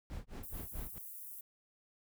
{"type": "noise with tremolo", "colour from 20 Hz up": "brown", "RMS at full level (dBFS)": -41, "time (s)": [0.1, 0.98], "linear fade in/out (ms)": 0, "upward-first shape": "sine", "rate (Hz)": 4.6, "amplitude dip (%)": 100}
{"type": "high-pass noise", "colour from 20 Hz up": "pink", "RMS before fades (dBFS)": -48, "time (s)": [0.43, 1.41], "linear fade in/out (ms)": 5, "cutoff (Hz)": 12000, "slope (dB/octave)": 24}
{"effects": []}